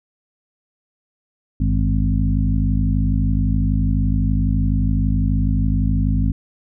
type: harmonic tone with a mistuned harmonic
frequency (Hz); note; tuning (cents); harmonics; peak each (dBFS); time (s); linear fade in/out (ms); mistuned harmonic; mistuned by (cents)
51.91; G#1; 0; 1 / 2 / 3 / 4 / 5; -18 / -21 / -23 / -24 / -25; 1.6-6.32; 5; 2; -88
effects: none